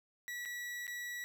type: tone with dropouts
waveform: 40% pulse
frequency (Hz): 1940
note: B6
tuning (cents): -31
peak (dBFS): -39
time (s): 0.28-1.24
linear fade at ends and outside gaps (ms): 0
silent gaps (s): 0.452-0.457 / 0.868-0.878
effects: none